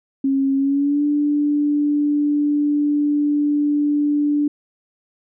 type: tone with pitch glide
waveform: sine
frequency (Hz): 271.8 to 293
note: C#4 to D4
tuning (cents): -34 to -4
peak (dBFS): -15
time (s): 0.24-4.48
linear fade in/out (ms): 5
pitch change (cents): +130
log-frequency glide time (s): 0.56-1.04
effects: none